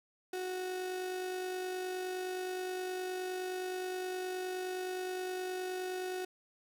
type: tone with amplitude modulation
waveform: 35% pulse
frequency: 368.7 Hz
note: F#4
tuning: 6 cents flat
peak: -33 dBFS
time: 0.33-6.25 s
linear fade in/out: 5 ms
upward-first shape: sine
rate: 49.6 Hz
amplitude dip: 30%
effects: none